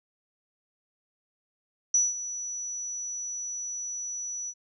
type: tone with ADSR envelope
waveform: sine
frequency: 5910 Hz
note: F#8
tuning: 3 cents flat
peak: -18 dBFS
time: 1.94-4.54 s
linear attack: 4 ms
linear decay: 190 ms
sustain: -14 dB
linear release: 54 ms
effects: none